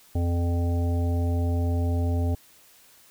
harmonic tone, 86 Hz, F2, 26 cents flat, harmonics 1 / 3 / 5 / 7 / 9, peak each -22 / -31 / -37 / -38 / -40 dBFS, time 0.15-2.35 s, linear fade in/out 5 ms, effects white hiss -55 dBFS RMS until 3.1 s

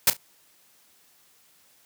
white noise with echo, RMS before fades -17 dBFS, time 0.07-0.1 s, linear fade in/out 2 ms, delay 34 ms, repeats 2, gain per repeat -14 dB, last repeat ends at 0.168 s, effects white hiss -60 dBFS RMS until 1.85 s + high-pass 100 Hz 12 dB/octave

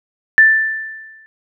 sine tone with exponential decay, 1767 Hz, A6, 7 cents sharp, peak -3 dBFS, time 0.38-1.26 s, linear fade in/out 0 ms, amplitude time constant 190 ms, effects none

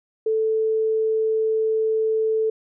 sine tone, 440 Hz, A4, in tune, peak -18 dBFS, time 0.26-2.5 s, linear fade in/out 5 ms, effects none

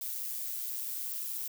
violet noise with amplitude modulation, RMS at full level -35 dBFS, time 0.01-1.48 s, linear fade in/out 5 ms, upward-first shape sine, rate 121 Hz, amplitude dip 45%, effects none

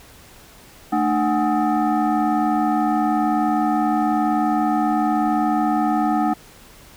sine tone with frequency modulation, 220 Hz, A3, in tune, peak -16 dBFS, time 0.92-6.34 s, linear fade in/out 10 ms, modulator 521 Hz, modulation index 1.6, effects pink hiss -46 dBFS RMS until 6.96 s

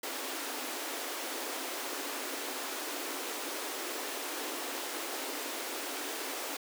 pink high-pass noise, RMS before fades -38 dBFS, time 0.03-6.57 s, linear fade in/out 5 ms, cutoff 260 Hz, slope 96 dB/octave, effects none

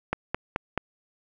click train, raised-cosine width 0.5 ms, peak -10 dBFS, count 4, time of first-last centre 0.13-0.777 s, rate 4.64 Hz, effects none

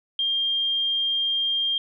sine tone, 3203 Hz, G7, 37 cents sharp, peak -21 dBFS, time 0.19-1.78 s, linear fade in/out 2 ms, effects none

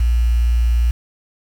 sine tone with quantisation, 58.7 Hz, A#1, 13 cents sharp, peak -12 dBFS, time 0-0.91 s, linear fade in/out 5 ms, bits 6, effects none

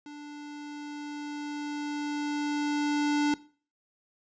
square tone with level ramp, 293.7 Hz, D4, in tune, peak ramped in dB -42 to -23 dBFS, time 0.06-3.34 s, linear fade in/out 2 ms, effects noise-tail reverb RT60 0.4 s tail -19 dB re dry + resampled to 16000 Hz

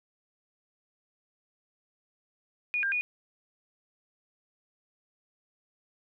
sine tone with pitch steps, 2451 / 1596 / 2456 Hz, D#7 / G6 / D#7, -27 / +31 / -23 cents, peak -26 dBFS, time 2.74-3.01 s, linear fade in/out 0 ms, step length 90 ms, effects none

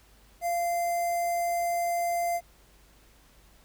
square tone with notch filter, 692 Hz, F5, 16 cents flat, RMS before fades -28 dBFS, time 0.41-2.41 s, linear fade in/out 50 ms, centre 3500 Hz, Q 0.68, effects added 50 Hz sine -59 dBFS peak until 3.64 s + pink hiss -60 dBFS RMS until 3.64 s

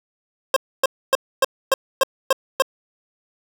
25% pulse tone bursts, 533 Hz, C5, 32 cents sharp, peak -9 dBFS, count 8, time 0.54-2.622 s, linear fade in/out 2 ms, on 24 ms, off 270 ms, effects none

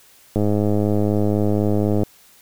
click train, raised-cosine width 2 ms, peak -7 dBFS, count 175, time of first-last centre 0.36-2.033 s, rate 104 Hz, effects white hiss -51 dBFS RMS until 2.41 s

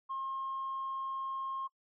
sine tone, 1071 Hz, C6, 40 cents sharp, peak -34 dBFS, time 0.09-1.68 s, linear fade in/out 20 ms, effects noise-tail reverb RT60 0.1 s tail -23 dB re dry + tanh soft clip ceiling -31 dBFS

